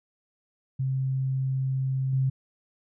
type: tone with level steps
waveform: sine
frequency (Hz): 132.6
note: C3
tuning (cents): +23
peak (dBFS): -24 / -21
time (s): 0.79-2.3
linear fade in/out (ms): 10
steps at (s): 2.13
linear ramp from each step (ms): 2
effects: none